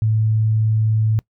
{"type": "tone", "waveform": "sine", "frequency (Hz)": 109.5, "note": "A2", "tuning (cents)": -8, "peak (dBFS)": -14, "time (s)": [0.02, 1.19], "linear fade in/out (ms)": 0, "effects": ["noise-tail reverb RT60 0.1 s tail -23 dB re dry"]}